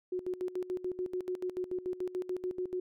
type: tone with tremolo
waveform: sine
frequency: 365.1 Hz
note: F#4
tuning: 23 cents flat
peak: -31 dBFS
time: 0.12-2.8 s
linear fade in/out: 5 ms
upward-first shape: square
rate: 6.9 Hz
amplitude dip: 80%
effects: none